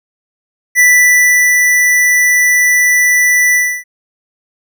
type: tone with ADSR envelope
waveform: square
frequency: 1976 Hz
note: B6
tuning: in tune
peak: -5 dBFS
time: 0.75-3.84 s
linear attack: 43 ms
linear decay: 730 ms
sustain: -3 dB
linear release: 290 ms
effects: none